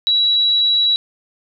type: tone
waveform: sine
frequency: 3904 Hz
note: B7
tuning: 21 cents flat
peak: -12 dBFS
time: 0.07-0.96 s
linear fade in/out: 0 ms
effects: none

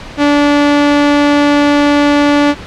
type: tone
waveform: sawtooth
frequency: 289.9 Hz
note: D4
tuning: 22 cents flat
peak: -3 dBFS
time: 0.17-2.55 s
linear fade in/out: 50 ms
effects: pink hiss -29 dBFS RMS until 2.66 s + low-pass 4000 Hz 12 dB/octave

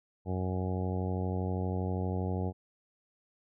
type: harmonic tone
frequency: 92.5 Hz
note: F#2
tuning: in tune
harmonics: 1 / 2 / 3 / 4 / 5 / 6 / 7 / 8 / 9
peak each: -32 / -36 / -41 / -41 / -41 / -47 / -46 / -45 / -46 dBFS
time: 0.25-2.53 s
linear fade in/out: 50 ms
effects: none

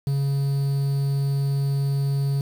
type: tone with quantisation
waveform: triangle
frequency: 139.1 Hz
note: C#3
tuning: 6 cents sharp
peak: -18 dBFS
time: 0.07-2.41 s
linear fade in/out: 2 ms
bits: 7
effects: none

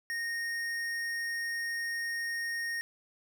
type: tone with tanh clipping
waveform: sine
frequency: 1854 Hz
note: A#6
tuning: 10 cents flat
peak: -34 dBFS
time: 0.1-2.81 s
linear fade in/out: 0 ms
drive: 16 dB
effects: none

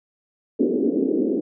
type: band-pass noise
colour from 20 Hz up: white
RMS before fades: -21 dBFS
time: 0.59-1.41 s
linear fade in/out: 10 ms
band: 220 to 440 Hz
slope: 48 dB/octave
effects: none

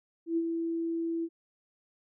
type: tone with ADSR envelope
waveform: sine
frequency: 331.9 Hz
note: E4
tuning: 12 cents sharp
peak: -24 dBFS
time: 0.26-1.29 s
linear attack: 110 ms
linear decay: 50 ms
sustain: -5 dB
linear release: 52 ms
effects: none

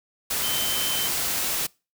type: tone in noise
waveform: sine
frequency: 3085 Hz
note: G7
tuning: 28 cents flat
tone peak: -28 dBFS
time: 0.43-1.08 s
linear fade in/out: 10 ms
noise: white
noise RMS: -26 dBFS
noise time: 0.3-1.67 s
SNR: -5 dB
effects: noise-tail reverb RT60 0.3 s tail -25 dB re dry

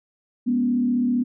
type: tone with frequency modulation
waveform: sine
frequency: 244.9 Hz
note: B3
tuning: 14 cents flat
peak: -18 dBFS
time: 0.46-1.24 s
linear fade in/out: 20 ms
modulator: 35.4 Hz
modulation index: 0.61
effects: none

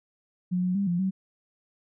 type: tone with pitch steps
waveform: sine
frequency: 180.4 / 182 / 199 / 174.3 / 190 Hz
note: F#3 / F#3 / G3 / F3 / F#3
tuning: -44 / -28 / +26 / -3 / +46 cents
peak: -23 dBFS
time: 0.51-1.11 s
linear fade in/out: 20 ms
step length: 120 ms
effects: none

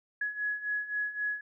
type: beating tone pair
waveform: sine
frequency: 1681 / 1684.8 Hz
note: G#6 / G#6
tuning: +20 / +24 cents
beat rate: 3.8 Hz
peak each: -36 / -32 dBFS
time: 0.21-1.41 s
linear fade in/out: 5 ms
effects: none

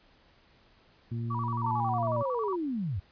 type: harmonic tone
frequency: 116.54 Hz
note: A#2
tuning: in tune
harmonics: 1 / 2 / 3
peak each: -31 / -38 / -47 dBFS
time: 1.11-2.23 s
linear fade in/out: 10 ms
type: tone with vibrato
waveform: sine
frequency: 1052 Hz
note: C6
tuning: 9 cents sharp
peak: -32 dBFS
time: 1.3-2.56 s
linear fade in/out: 10 ms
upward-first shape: square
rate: 11 Hz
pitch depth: 140 cents each way
type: linear sweep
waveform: sine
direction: down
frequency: 932.3 to 77.78 Hz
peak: -29 dBFS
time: 1.63-3 s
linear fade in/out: 10 ms
effects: pink hiss -62 dBFS RMS until 3.11 s + resampled to 11025 Hz

